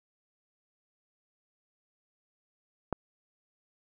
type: click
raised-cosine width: 1 ms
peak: -15 dBFS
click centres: 2.927 s
effects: none